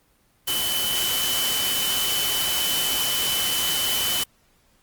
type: tone in noise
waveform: sine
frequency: 3023 Hz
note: F#7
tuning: 36 cents sharp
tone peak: -25 dBFS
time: 0.47-4.24 s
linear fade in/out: 10 ms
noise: white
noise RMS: -25 dBFS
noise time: 0.47-4.24 s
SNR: -3 dB
effects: pink hiss -62 dBFS RMS until 4.82 s + Opus 24 kbps